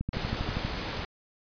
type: click train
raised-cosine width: 5 ms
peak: -18 dBFS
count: 9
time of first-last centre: 0.01-0.65 s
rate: 12.5 Hz
type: noise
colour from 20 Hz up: pink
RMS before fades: -34 dBFS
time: 0.13-1.05 s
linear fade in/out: 2 ms
effects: resampled to 11025 Hz